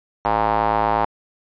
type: tone with band-pass filter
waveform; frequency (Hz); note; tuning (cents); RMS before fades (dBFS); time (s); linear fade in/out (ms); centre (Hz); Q
square; 54.2; A1; -25; -19; 0.25-1.05; 0; 870; 3.6
effects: resampled to 11025 Hz